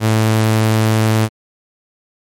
sawtooth tone, 110 Hz, A2, in tune, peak -7 dBFS, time 0-1.29 s, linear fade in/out 50 ms, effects MP3 64 kbps

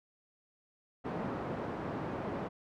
pink band-pass noise, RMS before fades -38 dBFS, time 1.04-2.49 s, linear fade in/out 20 ms, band 150 to 1000 Hz, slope 12 dB/octave, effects none

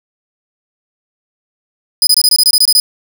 sawtooth tone bursts, 4989 Hz, D#8, 4 cents sharp, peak -3 dBFS, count 11, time 2.02-2.8 s, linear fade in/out 2 ms, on 50 ms, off 23 ms, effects none

